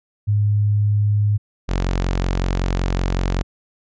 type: tone pair in turn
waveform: sine / sawtooth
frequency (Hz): 103.83 / 45.33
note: G#2 / F#1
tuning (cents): 0 / -35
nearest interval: octave + major second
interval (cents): 1435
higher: first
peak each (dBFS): -14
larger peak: neither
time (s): 0.27-1.38 / 1.68-3.43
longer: second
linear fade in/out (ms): 20
effects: resampled to 16000 Hz